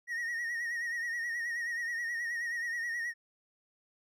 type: tone with vibrato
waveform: triangle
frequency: 1881 Hz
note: A#6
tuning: 15 cents sharp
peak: -31 dBFS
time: 0.07-3.14 s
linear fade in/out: 50 ms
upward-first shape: triangle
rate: 9.4 Hz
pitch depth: 67 cents each way
effects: none